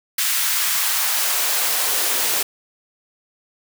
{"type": "noise with high-pass filter sweep", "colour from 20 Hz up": "white", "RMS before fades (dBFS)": -20, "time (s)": [0.18, 2.43], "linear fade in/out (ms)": 5, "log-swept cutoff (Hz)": [1700, 310], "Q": 1, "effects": []}